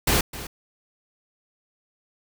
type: noise with echo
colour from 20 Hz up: pink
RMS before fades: -20 dBFS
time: 0.07-0.21 s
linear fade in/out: 5 ms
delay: 260 ms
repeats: 1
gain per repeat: -15 dB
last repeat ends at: 0.47 s
effects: none